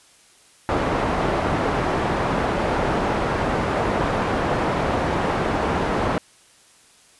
white low-pass noise, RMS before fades -22 dBFS, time 0.69-6.18 s, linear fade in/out 0 ms, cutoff 910 Hz, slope 12 dB/octave, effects white hiss -53 dBFS RMS until 7.19 s + resampled to 24000 Hz

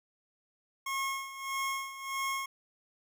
25% pulse tone with tremolo, 1085 Hz, C#6, 37 cents flat, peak -27 dBFS, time 0.86-2.46 s, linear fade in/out 5 ms, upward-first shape sine, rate 1.6 Hz, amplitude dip 75%, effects none

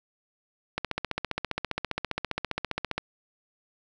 click train, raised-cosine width 0.3 ms, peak -12 dBFS, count 34, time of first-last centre 0.78-2.98 s, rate 15 Hz, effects none

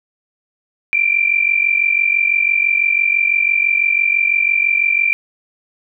sine tone pair together, 2339 / 2385 Hz, D7 / D7, -8 / +26 cents, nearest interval unison, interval 34 cents, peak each -15 dBFS, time 0.93-5.13 s, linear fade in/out 0 ms, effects none

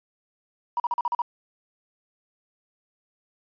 triangle tone bursts, 957 Hz, A#5, 45 cents sharp, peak -18 dBFS, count 7, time 0.77-1.219 s, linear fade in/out 2 ms, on 29 ms, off 41 ms, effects tanh soft clip ceiling -20 dBFS + resampled to 11025 Hz

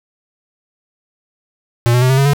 square tone with pitch steps, 118.9 / 123.38 / 128.02 / 132.85 / 137.85 / 143.04 Hz, A#2 / B2 / C3 / C3 / C#3 / D3, +35 / -1 / -37 / +27 / -9 / -45 cents, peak -10 dBFS, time 1.86-2.334 s, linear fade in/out 0 ms, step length 79 ms, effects none

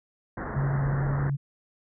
pink low-pass noise, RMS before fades -33 dBFS, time 0.37-1.3 s, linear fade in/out 5 ms, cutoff 1900 Hz, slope 96 dB/octave
sine tone with pitch glide, 138.59 to 139.96 Hz, C#3 to C#3, 0 to +17 cents, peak -24 dBFS, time 0.55-1.37 s, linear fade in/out 20 ms, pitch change +17 cents, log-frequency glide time 1.03-1.26 s
effects none

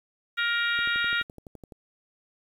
harmonic tone, 470 Hz, A#4, 14 cents sharp, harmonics 3 / 4 / 5 / 6 / 7 / 8, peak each -26 / -30 / -34 / -35 / -37 / -33 dBFS, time 0.37-1.23 s, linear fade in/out 20 ms
click train, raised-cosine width 2 ms, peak -30 dBFS, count 12, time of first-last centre 0.79-1.722 s, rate 11.8 Hz
effects 9-bit

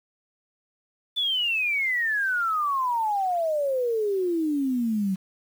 sine exponential sweep, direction down, 3520 to 185 Hz, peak -22 dBFS, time 1.16-5.16 s, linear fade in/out 20 ms, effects 8-bit

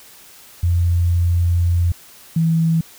sine tone pair in turn, 86.6 / 163.57 Hz, F2 / E3, -14 / -13 cents, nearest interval major seventh, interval 1101 cents, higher second, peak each -13 dBFS, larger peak neither, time 0.63-1.92 / 2.36-2.81 s, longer first, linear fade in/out 5 ms, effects white hiss -44 dBFS RMS until 2.98 s

